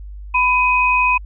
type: tone pair together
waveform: sine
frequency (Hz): 996.9 / 2512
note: B5 / D#7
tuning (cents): +16 / +16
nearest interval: octave + major third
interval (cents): 1600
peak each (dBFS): -15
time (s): 0.34-1.18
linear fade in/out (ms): 10
effects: added 50 Hz sine -30 dBFS peak until 1.25 s